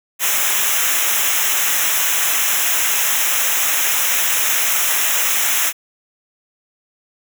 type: noise with comb filter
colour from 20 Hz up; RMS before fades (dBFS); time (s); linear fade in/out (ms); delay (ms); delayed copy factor
white; -17; 0.19-5.73; 50; 0.22; -1
effects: none